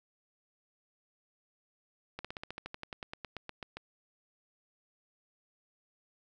slowing click train, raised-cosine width 0.3 ms, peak -24 dBFS, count 18, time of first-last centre 2.19-3.77 s, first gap 56 ms, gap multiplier 1.06, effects none

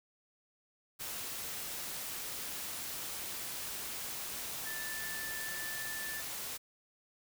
sine tone in noise, 1760 Hz, A6, in tune, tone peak -41 dBFS, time 4.65-6.22 s, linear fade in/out 20 ms, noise white, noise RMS -41 dBFS, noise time 0.99-6.58 s, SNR -3 dB, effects none

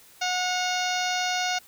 harmonic tone with a mistuned harmonic, 729 Hz, F#5, 26 cents flat, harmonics 1 / 2 / 3 / 4 / 5 / 6 / 7 / 8 / 9, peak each -28 / -31 / -33 / -34 / -35 / -36 / -36 / -37 / -38 dBFS, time 0.21-1.59 s, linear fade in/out 10 ms, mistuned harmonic 4, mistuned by -53 cents, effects white hiss -53 dBFS RMS until 1.67 s

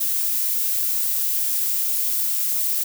violet noise, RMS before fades -22 dBFS, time 0-2.84 s, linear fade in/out 10 ms, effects none

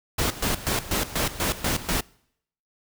pink noise with tremolo, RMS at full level -24 dBFS, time 0.18-2.01 s, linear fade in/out 10 ms, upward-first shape square, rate 4.1 Hz, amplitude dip 80%, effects noise-tail reverb RT60 0.7 s tail -25 dB re dry

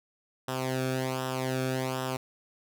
sawtooth tone with flanger, 130 Hz, C3, 11 cents flat, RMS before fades -31 dBFS, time 0.48-2.17 s, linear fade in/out 5 ms, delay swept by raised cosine 0.45 to 1.02 ms, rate 1.3 Hz, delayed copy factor -0.75, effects none

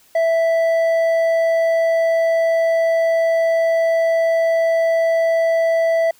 sine tone with hard clipping, 659.3 Hz, E5, in tune, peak -15 dBFS, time 0.15-6.11 s, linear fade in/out 5 ms, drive 5 dB, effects white hiss -53 dBFS RMS until 6.19 s

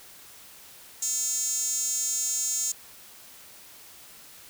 sawtooth tone with high-pass filter, 450 Hz, A4, 39 cents sharp, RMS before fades -28 dBFS, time 1.02-2.72 s, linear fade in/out 5 ms, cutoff 7100 Hz, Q 6.8, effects white hiss -49 dBFS RMS until 4.49 s

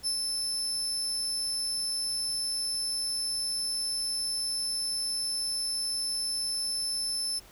30% pulse tone with ADSR envelope, 5274 Hz, E8, in tune, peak -22 dBFS, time 0.03-7.4 s, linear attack 38 ms, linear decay 83 ms, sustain -3 dB, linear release 20 ms, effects pink hiss -54 dBFS RMS until 7.51 s

